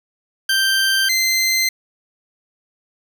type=tone pair in turn; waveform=20% pulse; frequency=1568 / 2071 Hz; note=G6 / C7; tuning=0 / -18 cents; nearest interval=perfect fourth; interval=482 cents; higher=second; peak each=-10 dBFS; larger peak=neither; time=0.49-1.09 / 1.09-1.69 s; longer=neither; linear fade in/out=5 ms; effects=none